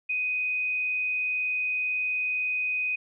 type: tone with frequency modulation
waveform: sine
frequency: 2499 Hz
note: D#7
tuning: 7 cents sharp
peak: -25 dBFS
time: 0.09-2.96 s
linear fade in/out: 10 ms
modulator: 58.8 Hz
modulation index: 0.33
effects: none